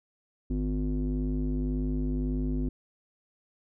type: tone with low-pass filter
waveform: square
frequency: 50.9 Hz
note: G#1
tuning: 34 cents flat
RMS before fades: -29 dBFS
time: 0.5-2.69 s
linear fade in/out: 5 ms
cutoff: 290 Hz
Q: 8.3
effects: none